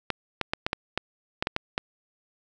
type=clicks; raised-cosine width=0.3 ms; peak=-9 dBFS; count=10; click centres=0.103 / 0.413 / 0.535 / 0.665 / 0.731 / 0.976 / 1.425 / 1.471 / 1.564 / 1.779 s; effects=none